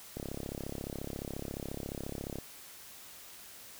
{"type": "click train", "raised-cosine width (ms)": 2, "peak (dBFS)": -25, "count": 77, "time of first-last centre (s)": [0.17, 2.386], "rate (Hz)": 34.3, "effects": ["white hiss -51 dBFS RMS until 3.79 s"]}